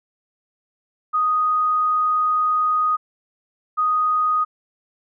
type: tone pair in turn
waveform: sine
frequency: 1244.5 / 1244.5 Hz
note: D#6 / D#6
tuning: 0 / 0 cents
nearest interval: unison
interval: 0 cents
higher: neither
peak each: -16 dBFS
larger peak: neither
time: 1.13-2.97 / 3.77-4.45 s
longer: first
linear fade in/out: 20 ms
effects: none